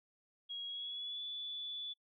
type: tone with pitch glide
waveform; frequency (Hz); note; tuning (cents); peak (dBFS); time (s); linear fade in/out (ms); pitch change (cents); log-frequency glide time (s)
sine; 3300 to 3458; G#7 to A7; -12 to -31; -40; 0.49-1.94; 20; +81; 0.67-1.23
effects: noise-tail reverb RT60 0.1 s tail -24 dB re dry